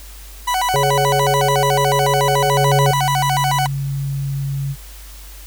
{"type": "tone with vibrato", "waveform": "40% pulse", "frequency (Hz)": 858, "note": "A5", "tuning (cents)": -44, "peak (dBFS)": -15, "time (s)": [0.47, 3.67], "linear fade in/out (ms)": 10, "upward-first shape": "square", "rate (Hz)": 6.9, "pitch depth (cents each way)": 240}
{"type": "harmonic tone", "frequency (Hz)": 139.4, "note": "C#3", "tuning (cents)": 10, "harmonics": [1, 3, 4], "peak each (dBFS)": [-20, -20, -20], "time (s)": [0.74, 2.91], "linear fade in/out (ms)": 0}
{"type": "tone", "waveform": "sine", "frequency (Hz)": 138.4, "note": "C#3", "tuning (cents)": -2, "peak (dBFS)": -19, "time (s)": [2.43, 4.76], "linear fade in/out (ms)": 50}
{"effects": ["added 50 Hz sine -35 dBFS peak until 5.46 s", "white hiss -41 dBFS RMS until 5.46 s"]}